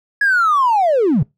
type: linear sweep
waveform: triangle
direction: down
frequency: 1690 to 116.54 Hz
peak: -8 dBFS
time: 0.21-1.23 s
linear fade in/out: 5 ms
effects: noise-tail reverb RT60 0.2 s tail -26 dB re dry + tanh soft clip ceiling -8 dBFS